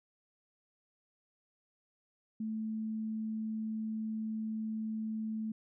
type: tone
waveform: sine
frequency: 219.1 Hz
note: A3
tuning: 7 cents flat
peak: -34 dBFS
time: 2.4-5.52 s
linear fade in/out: 5 ms
effects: none